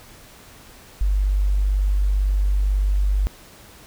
sine tone, 49 Hz, G1, in tune, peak -16 dBFS, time 1.01-3.27 s, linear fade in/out 0 ms, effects pink hiss -46 dBFS RMS until 3.86 s

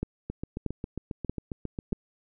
two click trains, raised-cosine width 3 ms, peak -20 / -16 dBFS, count 13 / 4, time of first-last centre 0.3-1.924 / 0.03-1.929 s, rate 7.39 / 1.58 Hz, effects none

